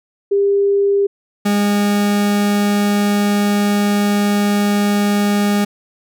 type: tone pair in turn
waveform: sine / 40% pulse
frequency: 400 / 204.7 Hz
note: G4 / G#3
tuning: +35 / -25 cents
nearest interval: octave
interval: 1160 cents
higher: first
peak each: -11 / -12 dBFS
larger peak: first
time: 0.31-1.07 / 1.45-5.65 s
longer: second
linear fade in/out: 10 ms
effects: none